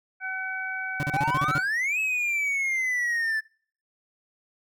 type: harmonic tone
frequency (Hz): 757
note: F#5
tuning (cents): +39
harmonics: 1 / 2 / 3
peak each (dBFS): -38 / -30 / -36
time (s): 0.2-1.64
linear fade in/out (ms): 50
type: tone bursts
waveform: 35% pulse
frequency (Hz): 144.2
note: D3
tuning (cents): -31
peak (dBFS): -24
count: 9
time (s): 1-1.581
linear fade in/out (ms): 0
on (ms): 29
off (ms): 40
type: exponential two-way sweep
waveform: triangle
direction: up then down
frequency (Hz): 740 to 2597 to 1740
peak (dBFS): -22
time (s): 1.12-3.41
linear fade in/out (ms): 20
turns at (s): 1.99
effects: noise-tail reverb RT60 0.5 s tail -26 dB re dry